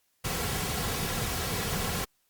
pink noise with comb filter, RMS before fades -31 dBFS, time 0.24-2.05 s, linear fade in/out 10 ms, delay 3.3 ms, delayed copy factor -0.5, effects white hiss -72 dBFS RMS until 2.29 s + Opus 48 kbps

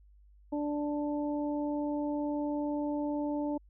harmonic tone, 293.7 Hz, D4, in tune, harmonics 1 / 2 / 3, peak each -31 / -37 / -41 dBFS, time 0.52-3.58 s, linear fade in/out 10 ms, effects added 50 Hz sine -56 dBFS peak until 3.69 s

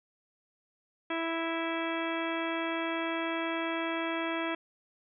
harmonic tone, 329.6 Hz, E4, in tune, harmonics 1 / 2 / 3 / 4 / 5 / 6 / 7 / 8 / 10, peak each -34 / -37 / -39 / -40 / -41 / -42 / -42 / -43 / -44 dBFS, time 1.1-4.55 s, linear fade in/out 5 ms, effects none

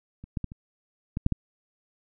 clicks, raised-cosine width 5 ms, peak -29 / -16 / -18 / -28 / -16 / -8 / -12 dBFS, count 7, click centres 0.24 / 0.372 / 0.443 / 0.519 / 1.171 / 1.264 / 1.323 s, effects none

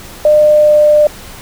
sine tone with pitch glide, 603 to 598.5 Hz, D5 to D5, +46 to +33 cents, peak -4 dBFS, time 0.25-1.07 s, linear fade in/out 2 ms, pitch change -13 cents, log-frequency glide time 0.44-0.9 s, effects pink hiss -32 dBFS RMS until 1.41 s

